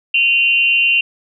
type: tone with amplitude modulation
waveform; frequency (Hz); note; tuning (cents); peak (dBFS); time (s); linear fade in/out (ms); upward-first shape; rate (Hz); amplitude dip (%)
sine; 2764; F7; -19; -7; 0.14-1.01; 5; sine; 272; 75
effects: none